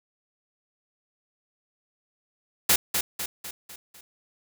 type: noise with echo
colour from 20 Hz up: white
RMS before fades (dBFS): -19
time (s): 2.69-2.76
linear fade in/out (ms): 5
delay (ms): 250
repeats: 5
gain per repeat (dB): -6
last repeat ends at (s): 4.01
effects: none